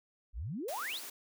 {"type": "exponential sweep", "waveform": "sine", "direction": "up", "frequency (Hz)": [43.65, 5060], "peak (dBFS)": -36, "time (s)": [0.33, 1.01], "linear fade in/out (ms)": 50}
{"type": "high-pass noise", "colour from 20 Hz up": "white", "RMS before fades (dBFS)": -45, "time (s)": [0.68, 1.1], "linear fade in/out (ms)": 5, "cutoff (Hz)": 240, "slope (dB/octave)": 48}
{"effects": []}